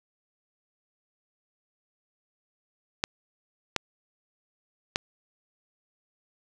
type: clicks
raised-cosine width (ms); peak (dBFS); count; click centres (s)
0.2; -7; 3; 3.039 / 3.763 / 4.959
effects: none